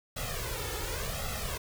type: noise with flanger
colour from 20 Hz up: pink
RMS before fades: -35 dBFS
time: 0.16-1.58 s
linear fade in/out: 10 ms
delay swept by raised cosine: 1.5 to 2.3 ms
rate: 0.9 Hz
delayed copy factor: +0.9
effects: none